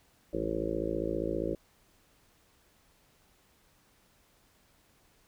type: harmonic tone with a mistuned harmonic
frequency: 55 Hz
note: A1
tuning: in tune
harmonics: 1 / 2 / 3 / 4 / 5 / 6 / 7 / 8 / 9 / 10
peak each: -41 / -45 / -42 / -43 / -42 / -35 / -37 / -40 / -38 / -38 dBFS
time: 0.33-1.55 s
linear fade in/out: 5 ms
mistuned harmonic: 3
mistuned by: +56 cents
effects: pink hiss -66 dBFS RMS until 5.27 s